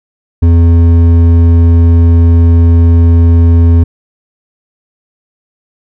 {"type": "tone with hard clipping", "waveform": "triangle", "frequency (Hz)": 84.2, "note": "E2", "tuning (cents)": 37, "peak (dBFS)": -4, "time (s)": [0.42, 3.84], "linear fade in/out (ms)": 10, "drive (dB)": 12, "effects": []}